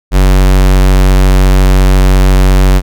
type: tone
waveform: square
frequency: 47.13 Hz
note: F#1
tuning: 33 cents sharp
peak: -4 dBFS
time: 0.11-2.82 s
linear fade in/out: 50 ms
effects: none